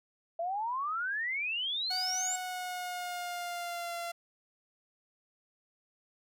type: exponential sweep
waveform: sine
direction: up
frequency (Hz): 657 to 7550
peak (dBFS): -31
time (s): 0.39-2.36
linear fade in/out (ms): 5
type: tone with pitch glide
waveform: sawtooth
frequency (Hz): 740 to 686.5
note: F#5 to F5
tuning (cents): 0 to -30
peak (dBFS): -32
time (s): 1.9-4.12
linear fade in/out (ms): 10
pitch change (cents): -130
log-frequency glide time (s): 2.28-3.96
effects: none